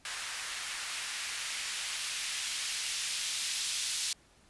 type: noise with band-pass filter sweep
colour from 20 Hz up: blue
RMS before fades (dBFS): -36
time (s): 0.05-4.13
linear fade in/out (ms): 2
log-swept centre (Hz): 1500 to 3800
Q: 0.94
effects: pink hiss -63 dBFS RMS until 4.49 s + resampled to 24000 Hz